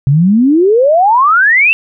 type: exponential sweep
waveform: sine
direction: up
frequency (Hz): 130.81 to 2743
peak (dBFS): -5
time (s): 0.07-1.73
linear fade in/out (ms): 0
effects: none